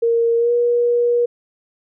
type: tone with pitch glide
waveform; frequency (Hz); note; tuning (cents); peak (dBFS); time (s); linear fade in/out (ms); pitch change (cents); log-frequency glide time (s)
sine; 464.3 to 479; A#4 to A#4; -7 to +47; -13; 0.02-1.26; 10; +54; 0.37-0.52
effects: none